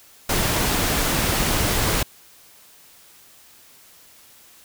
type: noise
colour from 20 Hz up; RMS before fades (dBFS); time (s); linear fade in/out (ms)
pink; -21; 0.29-2.03; 5
effects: white hiss -50 dBFS RMS until 4.64 s